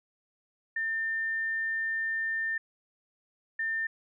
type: tone bursts at uneven times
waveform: sine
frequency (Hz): 1800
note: A6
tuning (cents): +39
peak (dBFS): -28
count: 2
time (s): 0.76-2.58 / 3.59-3.87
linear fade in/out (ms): 5
effects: none